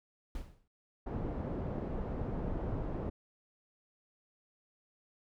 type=noise with exponential decay; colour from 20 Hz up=brown; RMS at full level=-37 dBFS; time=0.35-0.68 s; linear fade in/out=2 ms; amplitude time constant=71 ms
type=low-pass noise; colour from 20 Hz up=pink; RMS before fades=-37 dBFS; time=1.06-3.1 s; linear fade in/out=10 ms; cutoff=610 Hz; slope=12 dB/octave
effects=none